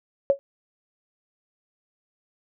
sine tone with exponential decay, 554.4 Hz, C#5, in tune, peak -11 dBFS, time 0.3-0.39 s, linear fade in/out 0 ms, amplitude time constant 19 ms, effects none

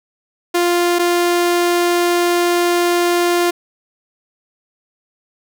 sawtooth tone pair in turn, 349.2 / 349.2 Hz, F4 / F4, 0 / 0 cents, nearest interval unison, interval 0 cents, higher neither, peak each -9 dBFS, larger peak neither, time 0.54-0.99 / 0.99-3.51 s, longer second, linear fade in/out 10 ms, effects none

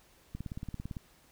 click train, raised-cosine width 5 ms, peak -26 dBFS, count 12, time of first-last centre 0.35-0.968 s, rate 17.8 Hz, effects pink hiss -63 dBFS RMS until 1.31 s

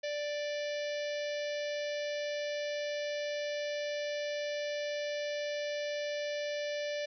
harmonic tone, 587.3 Hz, D5, in tune, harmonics 1 / 3 / 4 / 5 / 6 / 7 / 8 / 9 / 10, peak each -34 / -44 / -46 / -48 / -50 / -51 / -52 / -53 / -54 dBFS, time 0.03-7.06 s, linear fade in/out 10 ms, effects none

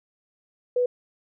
sine tone, 493.9 Hz, B4, in tune, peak -19 dBFS, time 0.76-0.86 s, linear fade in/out 5 ms, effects none

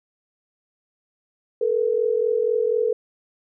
sine tone pair together, 436.9 / 481 Hz, A4 / B4, -12 / -46 cents, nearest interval major second, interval 166 cents, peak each -21 dBFS, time 1.61-2.93 s, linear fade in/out 5 ms, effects none

